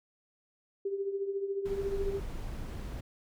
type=tone with tremolo; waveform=sine; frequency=395 Hz; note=G4; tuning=13 cents sharp; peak=-28 dBFS; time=0.85-2.2 s; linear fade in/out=5 ms; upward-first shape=triangle; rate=14 Hz; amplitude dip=70%
type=noise; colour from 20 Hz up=brown; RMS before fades=-38 dBFS; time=1.65-3.01 s; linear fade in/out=10 ms
effects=none